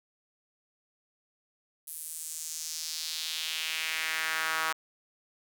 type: tone with high-pass filter sweep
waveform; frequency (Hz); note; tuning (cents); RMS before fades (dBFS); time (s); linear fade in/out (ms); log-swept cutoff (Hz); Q
sawtooth; 159.9; D#3; +48; -34; 1.87-4.73; 10; 11000 to 1200; 2.1
effects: none